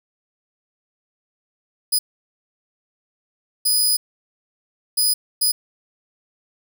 15% pulse tone bursts at uneven times, 4978 Hz, D#8, in tune, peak -9 dBFS, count 4, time 1.92-1.99 / 3.65-3.97 / 4.97-5.14 / 5.41-5.52 s, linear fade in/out 10 ms, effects none

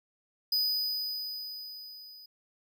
square tone with level ramp, 4978 Hz, D#8, in tune, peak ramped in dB -25 to -49 dBFS, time 0.52-2.26 s, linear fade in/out 5 ms, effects none

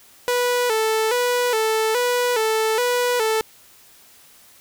sawtooth tone with vibrato, 464.6 Hz, A#4, 6 cents flat, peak -14 dBFS, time 0.28-3.41 s, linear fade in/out 0 ms, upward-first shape square, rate 1.2 Hz, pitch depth 94 cents each way, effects white hiss -50 dBFS RMS until 4.6 s

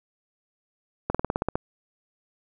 slowing click train, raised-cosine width 1 ms, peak -10 dBFS, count 9, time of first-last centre 1.1-1.555 s, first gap 46 ms, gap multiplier 1.06, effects none

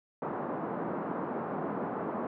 pink band-pass noise, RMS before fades -35 dBFS, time 0.22-2.27 s, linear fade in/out 2 ms, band 180 to 1200 Hz, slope 24 dB/octave, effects none

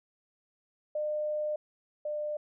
sine tone pair in turn, 604 / 599.1 Hz, D5 / D5, +48 / +34 cents, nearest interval unison, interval 14 cents, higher first, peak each -29 / -31 dBFS, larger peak first, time 0.95-1.56 / 2.05-2.37 s, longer first, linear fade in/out 5 ms, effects none

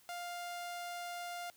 sawtooth tone, 701 Hz, F5, 6 cents sharp, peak -37 dBFS, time 0.09-1.5 s, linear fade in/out 0 ms, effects white hiss -65 dBFS RMS until 1.56 s + high-pass 60 Hz 12 dB/octave

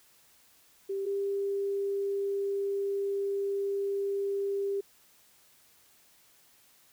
sine tone pair in turn, 392 / 397.5 Hz, G4 / G4, 0 / +24 cents, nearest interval unison, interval 24 cents, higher second, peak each -30 / -28 dBFS, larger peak second, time 0.89-1.06 / 1.06-4.81 s, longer second, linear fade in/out 10 ms, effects white hiss -62 dBFS RMS until 6.92 s

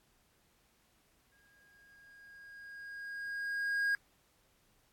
triangle tone with exponential growth, 1632 Hz, G#6, 31 cents flat, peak -26 dBFS, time 1.32-3.95 s, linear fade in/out 1 ms, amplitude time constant 570 ms, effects pink hiss -71 dBFS RMS until 4.92 s + AAC 64 kbps

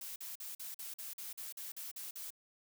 blue noise bursts, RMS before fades -45 dBFS, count 12, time 0.01-2.305 s, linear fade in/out 5 ms, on 150 ms, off 45 ms, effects none

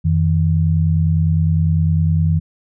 sine tone pair together, 89.22 / 159.1 Hz, F2 / D#3, +38 / +39 cents, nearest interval minor seventh, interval 1001 cents, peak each -15 dBFS, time 0.04-2.4 s, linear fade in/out 20 ms, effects none

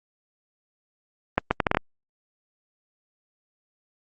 accelerating click train, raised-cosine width 0.5 ms, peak -4 dBFS, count 7, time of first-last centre 1.38-1.771 s, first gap 130 ms, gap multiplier 0.71, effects Opus 32 kbps

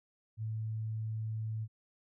sine tone, 110 Hz, A2, in tune, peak -34 dBFS, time 0.37-1.68 s, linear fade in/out 50 ms, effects none

